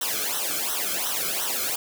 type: noise with flanger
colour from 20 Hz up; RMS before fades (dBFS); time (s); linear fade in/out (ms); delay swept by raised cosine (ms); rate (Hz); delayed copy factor
white; -27; 0.01-1.76; 5; 0.42 to 1.1; 2.8; -1
effects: none

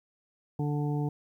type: harmonic tone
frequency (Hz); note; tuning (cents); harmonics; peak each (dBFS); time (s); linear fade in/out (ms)
146.83; D3; 0; 1 / 2 / 3 / 5 / 6; -28 / -34 / -38 / -42 / -44; 0.59-1.09; 5
effects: 11-bit

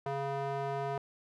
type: tone with band-pass filter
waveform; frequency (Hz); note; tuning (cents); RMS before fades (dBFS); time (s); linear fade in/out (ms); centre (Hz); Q
square; 138.59; C#3; 0; -35; 0.06-0.98; 2; 720; 1.4
effects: none

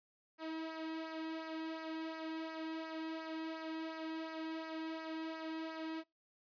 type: tone with flanger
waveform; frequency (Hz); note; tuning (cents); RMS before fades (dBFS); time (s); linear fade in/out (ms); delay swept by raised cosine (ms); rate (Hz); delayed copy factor
sawtooth; 320.6; E4; -48; -43; 0.38-6.04; 50; 0.27 to 1.77; 2.8; -0.6
effects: noise-tail reverb RT60 0.2 s tail -24 dB re dry + resampled to 11025 Hz

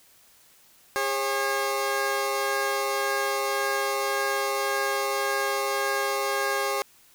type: tone pair together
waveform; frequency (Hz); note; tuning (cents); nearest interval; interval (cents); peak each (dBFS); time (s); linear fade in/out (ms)
15% pulse; 406.5 / 542.6; G#4 / C#5; -37 / -37; perfect fourth; 500; -21; 0.96-6.82; 0
effects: white hiss -57 dBFS RMS until 7.14 s

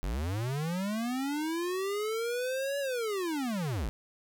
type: linear two-way sweep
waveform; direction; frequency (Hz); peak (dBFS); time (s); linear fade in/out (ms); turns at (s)
square; up then down; 41.2 to 570 to 41.2; -31; 0.03-3.89; 0; 2.79
effects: none

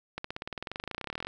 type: accelerating click train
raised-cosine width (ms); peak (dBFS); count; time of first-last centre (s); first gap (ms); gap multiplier
0.3; -19; 29; 0.18-1.27; 64; 0.96
effects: none

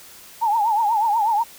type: tone with vibrato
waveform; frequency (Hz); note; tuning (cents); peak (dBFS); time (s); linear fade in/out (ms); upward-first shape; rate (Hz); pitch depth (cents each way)
sine; 872; A5; -16; -16; 0.41-1.44; 20; triangle; 8.2; 150
effects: white hiss -44 dBFS RMS until 1.58 s

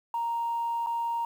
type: tone with dropouts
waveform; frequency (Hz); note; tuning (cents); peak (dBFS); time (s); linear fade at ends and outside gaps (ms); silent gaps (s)
sine; 932.3; A#5; 0; -26; 0.14-1.25; 2; 0.863-0.869
effects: tanh soft clip ceiling -22 dBFS + 9-bit

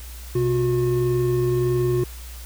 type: tone pair together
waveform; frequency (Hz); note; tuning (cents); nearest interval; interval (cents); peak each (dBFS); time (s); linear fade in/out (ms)
triangle; 127.4 / 360.6; C3 / F#4; -46 / -45; octave + tritone; 1801; -20 / -18; 0.35-2.04; 5
effects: added 60 Hz sine -35 dBFS peak until 2.45 s + white hiss -43 dBFS RMS until 2.45 s

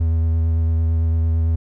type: tone with vibrato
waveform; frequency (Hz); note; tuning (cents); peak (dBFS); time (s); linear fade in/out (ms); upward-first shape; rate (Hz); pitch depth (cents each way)
triangle; 81.5; E2; -19; -13; 0-1.56; 10; sine; 8.9; 16
effects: none

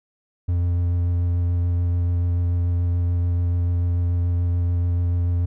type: tone with vibrato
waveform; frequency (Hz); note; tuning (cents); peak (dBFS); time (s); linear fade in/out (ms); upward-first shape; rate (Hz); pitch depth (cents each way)
triangle; 87.31; F2; 0; -16; 0.48-5.46; 10; sine; 6.9; 13
effects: none

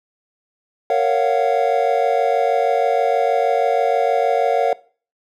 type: chord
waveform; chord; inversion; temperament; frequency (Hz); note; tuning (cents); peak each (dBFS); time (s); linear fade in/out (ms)
triangle; Gb major seventh; first; just; 462.5 / 555 / 693.7 / 740; Bb4 / Db5 / F5 / Gb5; -14 / +2 / -12 / 0; -18; 0.9-4.73; 2
effects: noise-tail reverb RT60 0.4 s tail -20 dB re dry

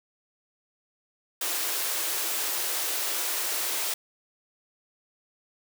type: high-pass noise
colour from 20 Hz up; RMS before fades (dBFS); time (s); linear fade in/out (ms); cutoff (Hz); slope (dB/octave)
white; -29; 1.41-3.94; 5; 300; 96
effects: none

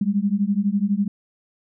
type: beating tone pair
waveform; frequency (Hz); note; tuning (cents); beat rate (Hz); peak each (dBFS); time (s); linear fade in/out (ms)
sine; 196 / 208; G3 / G#3; 0 / +3; 12; -21; 0.01-1.08; 5
effects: none

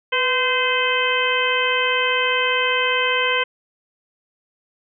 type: harmonic tone with a mistuned harmonic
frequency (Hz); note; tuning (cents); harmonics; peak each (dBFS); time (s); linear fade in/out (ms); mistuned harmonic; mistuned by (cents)
515; C5; -28; 1 / 2 / 3 / 4 / 5 / 6; -24 / -24 / -24 / -24 / -24 / -24; 0.12-3.44; 10; 1; -62
effects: none

